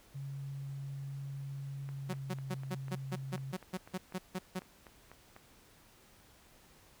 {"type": "tone with pitch glide", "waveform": "sine", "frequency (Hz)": [138, 134.61], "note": ["C#3", "C3"], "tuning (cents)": [-7, 50], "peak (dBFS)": -39, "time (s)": [0.14, 3.53], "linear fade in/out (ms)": 20, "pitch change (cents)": -43, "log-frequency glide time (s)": [1.87, 2.47]}
{"type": "click train", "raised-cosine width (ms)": 0.5, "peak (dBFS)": -36, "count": 15, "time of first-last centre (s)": [1.89, 5.364], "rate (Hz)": 4.03}
{"type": "tone bursts", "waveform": "sawtooth", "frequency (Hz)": 185, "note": "F#3", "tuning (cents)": 0, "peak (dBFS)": -31, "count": 13, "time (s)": [2.09, 4.595], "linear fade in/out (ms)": 10, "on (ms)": 45, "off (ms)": 160}
{"effects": ["pink hiss -62 dBFS RMS until 7 s"]}